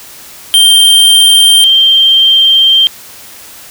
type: tone pair in turn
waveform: square / sine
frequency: 3159 / 3159 Hz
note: G7 / G7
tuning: +13 / +13 cents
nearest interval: unison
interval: 0 cents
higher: neither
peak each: -3 dBFS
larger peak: neither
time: 0.54-1.64 / 1.64-2.87 s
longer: second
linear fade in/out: 0 ms
effects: white hiss -32 dBFS RMS until 3.7 s